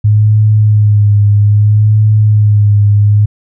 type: tone with vibrato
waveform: sine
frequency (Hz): 105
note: G#2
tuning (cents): +19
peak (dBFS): -4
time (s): 0.04-3.26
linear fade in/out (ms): 10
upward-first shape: sine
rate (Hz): 0.62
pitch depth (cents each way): 35
effects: none